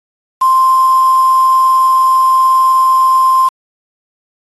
sine tone with quantisation, 1046.5 Hz, C6, in tune, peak -6 dBFS, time 0.41-3.49 s, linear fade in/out 10 ms, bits 4, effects AAC 32 kbps

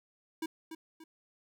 square tone with echo, 321.8 Hz, E4, 42 cents flat, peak -34 dBFS, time 0.42-0.46 s, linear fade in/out 5 ms, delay 290 ms, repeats 2, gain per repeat -8 dB, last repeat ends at 1.04 s, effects none

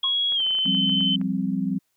sine tone with pitch glide, 3322 to 3064 Hz, G#7 to G7, 0 to -40 cents, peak -20 dBFS, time 0.03-1.16 s, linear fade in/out 5 ms, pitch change -140 cents, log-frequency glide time 0.34-0.43 s
sine tone with exponential decay, 1069 Hz, C6, 37 cents sharp, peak -27 dBFS, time 0.04-0.18 s, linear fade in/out 2 ms, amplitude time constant 29 ms
clicks, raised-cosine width 0.5 ms, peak -28 dBFS, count 11, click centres 0.323 / 0.403 / 0.465 / 0.508 / 0.551 / 0.587 / 0.657 / 0.748 / 0.895 / 1.008 / 1.214 s
sine chord, F suspended second, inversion none, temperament equal, 174.61 / 196 / 261.6 Hz, F3 / G3 / C4, 0 / 0 / 0 cents, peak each -28 / -25 / -27 dBFS, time 0.65-1.79 s, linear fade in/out 20 ms
effects white hiss -72 dBFS RMS until 1.96 s

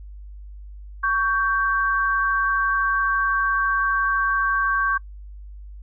sine tone pair together, 1121.1 / 1567 Hz, C#6 / G6, +19 / -1 cents, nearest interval tritone, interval 580 cents, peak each -21 dBFS, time 1.03-4.98 s, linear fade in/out 10 ms, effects noise-tail reverb RT60 0.1 s tail -26 dB re dry + added 50 Hz sine -36 dBFS peak until 5.82 s

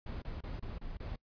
brown noise bursts, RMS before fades -41 dBFS, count 6, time 0.06-1.16 s, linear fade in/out 5 ms, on 160 ms, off 28 ms, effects noise-tail reverb RT60 0.1 s tail -23 dB re dry + resampled to 11025 Hz

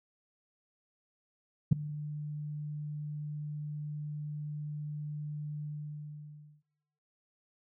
sine tone with ADSR envelope, 149.2 Hz, D3, 28 cents sharp, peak -14 dBFS, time 1.71-6.63 s, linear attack 15 ms, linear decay 6 ms, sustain -22 dB, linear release 1000 ms, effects noise-tail reverb RT60 1.0 s tail -23 dB re dry + tanh soft clip ceiling -13 dBFS

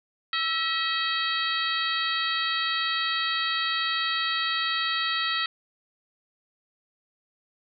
harmonic tone with a mistuned harmonic, 641 Hz, E5, 49 cents flat, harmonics 2 / 3 / 4 / 5 / 6 / 7, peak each -30 / -30 / -34 / -32 / -31 / -34 dBFS, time 0.33-5.46 s, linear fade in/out 2 ms, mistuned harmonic 2, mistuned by +55 cents, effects none

